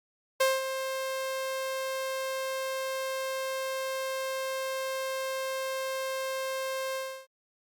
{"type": "tone with ADSR envelope", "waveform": "sawtooth", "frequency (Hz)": 529, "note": "C5", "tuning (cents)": 19, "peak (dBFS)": -17, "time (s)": [0.4, 7.27], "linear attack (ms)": 9, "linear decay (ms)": 200, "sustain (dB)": -10, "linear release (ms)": 320, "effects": ["Opus 48 kbps"]}